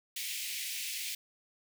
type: high-pass noise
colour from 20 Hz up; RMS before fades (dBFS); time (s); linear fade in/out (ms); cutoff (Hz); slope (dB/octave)
pink; -38; 0.16-1.15; 5; 2100; 48
effects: none